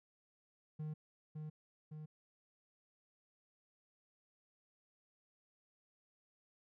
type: tone with echo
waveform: triangle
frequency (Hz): 153.7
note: D#3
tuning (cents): -21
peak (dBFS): -38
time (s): 0.79-0.94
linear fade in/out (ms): 10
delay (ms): 560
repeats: 2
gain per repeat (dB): -3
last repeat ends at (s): 2.06
effects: none